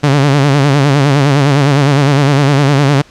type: tone with vibrato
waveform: sawtooth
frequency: 140.9 Hz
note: C#3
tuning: 29 cents sharp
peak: -3 dBFS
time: 0.03-3.02 s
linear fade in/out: 10 ms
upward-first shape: sine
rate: 9.8 Hz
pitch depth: 91 cents each way
effects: pink hiss -42 dBFS RMS until 3.1 s + low-pass 6000 Hz 12 dB/octave